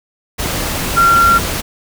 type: tone in noise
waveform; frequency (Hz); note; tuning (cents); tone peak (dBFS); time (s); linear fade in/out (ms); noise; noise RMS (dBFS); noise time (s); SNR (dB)
sine; 1374; F6; -29; -7; 0.96-1.39; 20; pink; -19; 0.38-1.62; +9
effects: none